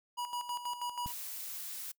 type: tone with tremolo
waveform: square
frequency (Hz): 970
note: B5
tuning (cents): -31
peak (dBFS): -35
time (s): 0.17-1.13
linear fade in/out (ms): 20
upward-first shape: square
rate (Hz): 6.2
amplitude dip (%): 65
type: noise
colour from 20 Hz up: blue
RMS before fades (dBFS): -42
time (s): 1.06-1.92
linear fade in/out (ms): 10
type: click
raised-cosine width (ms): 5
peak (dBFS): -31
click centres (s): 1.061
effects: noise-tail reverb RT60 0.1 s tail -24 dB re dry